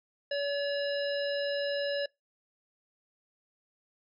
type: harmonic tone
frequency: 569 Hz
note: C#5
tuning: 45 cents sharp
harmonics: 1 / 3 / 5 / 7 / 9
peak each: -30 / -37 / -42 / -43 / -42 dBFS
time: 0.31-2.06 s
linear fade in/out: 5 ms
effects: noise-tail reverb RT60 0.2 s tail -25 dB re dry

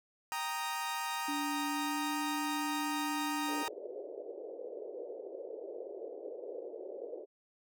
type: chord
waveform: sawtooth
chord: Eb major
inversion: first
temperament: equal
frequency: 784 / 932.3 / 1244.5 Hz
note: G5 / Bb5 / Eb6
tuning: 0 / 0 / 0 cents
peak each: -39 / -33 / -37 dBFS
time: 0.32-3.68 s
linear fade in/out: 0 ms
type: tone with pitch glide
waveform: sine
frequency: 290 to 295.2 Hz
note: D4 to D4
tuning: -22 to +9 cents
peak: -36 dBFS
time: 1.28-3.63 s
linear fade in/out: 5 ms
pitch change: +31 cents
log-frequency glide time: 1.67-2.11 s
type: band-pass noise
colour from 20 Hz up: white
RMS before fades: -44 dBFS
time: 3.46-7.26 s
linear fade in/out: 50 ms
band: 370 to 560 Hz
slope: 48 dB/octave
effects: none

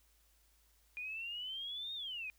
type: exponential two-way sweep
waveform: sine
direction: up then down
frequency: 2429 to 3729 to 2429 Hz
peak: -40 dBFS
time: 0.97-2.3 s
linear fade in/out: 0 ms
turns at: 1.94 s
effects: added 54 Hz sine -70 dBFS peak until 2.38 s + white hiss -72 dBFS RMS until 2.38 s

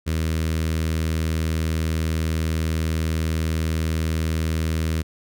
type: tone with notch filter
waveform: sawtooth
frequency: 80 Hz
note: D#2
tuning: 49 cents sharp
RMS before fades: -23 dBFS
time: 0.06-5.03 s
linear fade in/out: 20 ms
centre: 800 Hz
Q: 0.9
effects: none

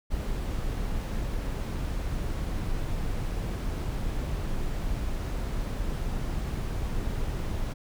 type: noise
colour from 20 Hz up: brown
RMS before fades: -30 dBFS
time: 0.1-7.74 s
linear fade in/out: 20 ms
effects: none

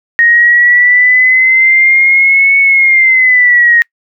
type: linear two-way sweep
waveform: sine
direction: up then down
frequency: 1864.7 to 2217 to 1864.7 Hz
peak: -4 dBFS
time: 0.19-3.82 s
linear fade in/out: 0 ms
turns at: 2.59 s
effects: noise-tail reverb RT60 0.1 s tail -25 dB re dry

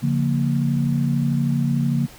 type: chord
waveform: sine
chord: Bb minor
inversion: first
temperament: equal with one note detuned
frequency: 141.5 / 174.61 / 233.1 Hz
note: Db3 / F3 / Bb3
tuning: +36 / 0 / 0 cents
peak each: -20 / -25 / -22 dBFS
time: 0.02-2.07 s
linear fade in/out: 20 ms
effects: pink hiss -44 dBFS RMS until 2.18 s

